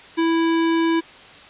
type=tone; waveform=square; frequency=329.7 Hz; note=E4; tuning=in tune; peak=-17 dBFS; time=0.17-1.01 s; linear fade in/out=20 ms; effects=white hiss -43 dBFS RMS until 1.49 s + resampled to 8000 Hz